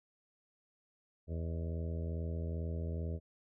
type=harmonic tone with a mistuned harmonic; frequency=82.41 Hz; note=E2; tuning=in tune; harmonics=1 / 2 / 3 / 4 / 5 / 6 / 7 / 8; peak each=-36 / -43 / -49 / -52 / -49 / -51 / -54 / -54 dBFS; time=1.27-3.2 s; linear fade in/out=50 ms; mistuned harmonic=8; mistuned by=-72 cents; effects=none